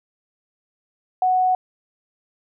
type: tone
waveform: sine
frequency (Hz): 740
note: F#5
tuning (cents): 0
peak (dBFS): -15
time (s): 1.22-1.55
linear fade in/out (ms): 2
effects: none